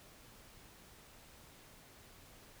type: silence
effects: pink hiss -59 dBFS RMS until 2.6 s